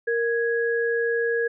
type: tone pair together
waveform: sine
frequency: 466.2 / 1661.3 Hz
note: A#4 / G#6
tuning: 0 / 0 cents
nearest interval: octave + minor seventh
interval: 2200 cents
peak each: -22 / -26 dBFS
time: 0.07-1.48 s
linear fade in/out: 10 ms
effects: none